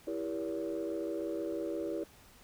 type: chord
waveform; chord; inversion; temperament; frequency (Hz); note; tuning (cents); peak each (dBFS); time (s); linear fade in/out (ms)
sine; E diminished seventh; none; just; 329.6 / 395.6 / 474.7 / 569.6; E4 / G4 / Bb4 / Db5; 0 / +16 / +31 / +47; -36 / -39 / -40 / -39; 0.07-2.04; 5
effects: tanh soft clip ceiling -27 dBFS + pink hiss -59 dBFS RMS until 2.43 s